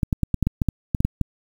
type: clicks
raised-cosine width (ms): 5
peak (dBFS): -7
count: 12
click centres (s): 0.032 / 0.128 / 0.233 / 0.343 / 0.427 / 0.47 / 0.618 / 0.687 / 0.948 / 1.005 / 1.05 / 1.213
effects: 7-bit